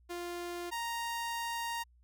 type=tone pair in turn; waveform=sawtooth; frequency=349.2 / 932.3 Hz; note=F4 / A#5; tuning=0 / 0 cents; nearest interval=octave + perfect fourth; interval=1700 cents; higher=second; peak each=-34 / -31 dBFS; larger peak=second; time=0.09-0.71 / 0.71-1.84 s; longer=second; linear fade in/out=20 ms; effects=added 60 Hz sine -61 dBFS peak until 2.03 s